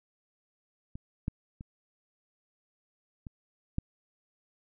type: clicks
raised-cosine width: 5 ms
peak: -28 / -18 / -30 / -29 / -17 dBFS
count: 5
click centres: 0.955 / 1.281 / 1.609 / 3.268 / 3.784 s
effects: none